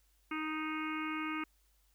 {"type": "harmonic tone", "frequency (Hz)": 311.1, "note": "D#4", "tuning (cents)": 0, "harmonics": [1, 3, 4, 5, 6, 7, 8, 9], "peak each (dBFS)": [-38, -48, -41, -47, -54, -43, -47, -50], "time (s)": [0.31, 1.44], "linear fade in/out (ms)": 5, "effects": ["added 50 Hz sine -69 dBFS peak until 1.94 s", "white hiss -74 dBFS RMS until 1.94 s"]}